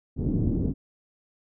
white low-pass noise, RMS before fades -25 dBFS, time 0.16-0.74 s, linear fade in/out 50 ms, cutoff 280 Hz, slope 24 dB/octave, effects none

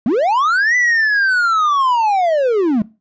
triangle linear two-way sweep, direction up then down, 198.3 to 2001 to 198.3 Hz, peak -10 dBFS, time 0.06-2.82 s, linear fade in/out 2 ms, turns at 0.76 s, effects noise-tail reverb RT60 0.3 s tail -21 dB re dry + resampled to 16000 Hz

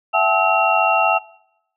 sine tone cluster, 668 / 761 / 857 / 1292 / 2741 Hz, E5 / F#5 / A5 / E6 / F7, +23 / +48 / -46 / -35 / -33 cents, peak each -20 dBFS, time 0.13-1.19 s, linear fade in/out 20 ms, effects noise-tail reverb RT60 0.8 s tail -22 dB re dry

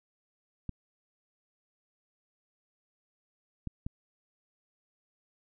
clicks, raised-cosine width 5 ms, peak -23 dBFS, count 3, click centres 0.693 / 3.673 / 3.865 s, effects none

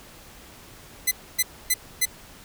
5% pulse tone bursts, 2024 Hz, B6, 42 cents sharp, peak -8 dBFS, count 4, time 1.07-2.056 s, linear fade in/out 10 ms, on 44 ms, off 270 ms, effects pink hiss -47 dBFS RMS until 2.44 s

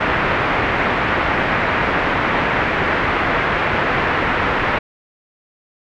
white low-pass noise, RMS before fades -18 dBFS, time 0-4.79 s, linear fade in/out 10 ms, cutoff 2100 Hz, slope 24 dB/octave, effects none

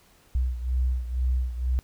sine beating tone pair, 62.4 / 64.5 Hz, B1 / C2, +19 / -24 cents, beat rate 2.1 Hz, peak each -24 / -29 dBFS, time 0.35-1.79 s, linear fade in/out 0 ms, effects pink hiss -59 dBFS RMS until 1.83 s

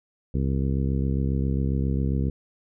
harmonic tone, 67.4 Hz, C#2, 48 cents flat, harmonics 1 / 2 / 3 / 4 / 5 / 6 / 7, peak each -25 / -26 / -29 / -33 / -38 / -38 / -40 dBFS, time 0.34-2.3 s, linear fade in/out 5 ms, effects none

